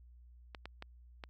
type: clicks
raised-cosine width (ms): 0.3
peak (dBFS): -28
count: 4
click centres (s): 0.548 / 0.656 / 0.824 / 1.238
effects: added 60 Hz sine -55 dBFS peak until 1.29 s